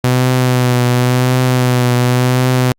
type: tone with vibrato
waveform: sawtooth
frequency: 125.4 Hz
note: B2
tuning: 27 cents sharp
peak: -6 dBFS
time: 0.04-2.72 s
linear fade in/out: 2 ms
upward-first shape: triangle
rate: 0.92 Hz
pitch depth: 35 cents each way
effects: Opus 48 kbps